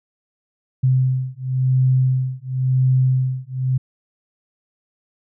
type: beating tone pair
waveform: sine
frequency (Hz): 129.1 / 130.05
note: C3 / C3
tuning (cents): -23 / -10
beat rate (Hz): 0.95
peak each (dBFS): -18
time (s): 0.83-3.78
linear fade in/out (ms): 10
effects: none